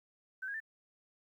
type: tone with pitch steps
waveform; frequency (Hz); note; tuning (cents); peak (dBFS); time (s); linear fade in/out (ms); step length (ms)
sine; 1532 / 1639 / 1777; G6 / G#6 / A6; -40 / -23 / +17; -37; 0.42-0.603; 10; 61
effects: 12-bit